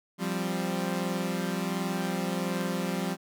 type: chord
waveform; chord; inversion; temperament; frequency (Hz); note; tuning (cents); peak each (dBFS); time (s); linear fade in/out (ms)
sawtooth; F suspended second; none; equal; 174.61 / 196 / 261.6; F3 / G3 / C4; 0 / 0 / 0; -28 / -28 / -32; 0.18-3.17; 50
effects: none